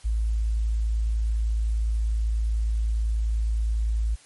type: tone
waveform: sine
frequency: 55 Hz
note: A1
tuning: in tune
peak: -21 dBFS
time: 0.04-4.16 s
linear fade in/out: 20 ms
effects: white hiss -53 dBFS RMS until 4.25 s + MP3 48 kbps